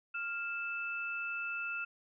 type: tone pair together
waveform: sine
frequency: 1396.9 / 2635 Hz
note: F6 / E7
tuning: 0 / -1 cents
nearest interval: major seventh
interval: 1099 cents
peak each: -38 / -38 dBFS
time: 0.14-1.85 s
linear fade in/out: 10 ms
effects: none